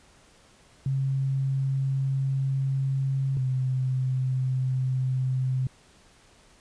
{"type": "tone pair in turn", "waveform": "sine", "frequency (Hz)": [135, 129.66], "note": ["C#3", "C3"], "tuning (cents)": [-45, -15], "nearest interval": "minor second", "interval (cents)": 70, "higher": "first", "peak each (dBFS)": -23, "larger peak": "neither", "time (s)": [[0.86, 3.37], [3.37, 5.67]], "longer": "first", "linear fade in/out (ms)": 2, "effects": ["pink hiss -57 dBFS RMS until 6.6 s", "resampled to 22050 Hz"]}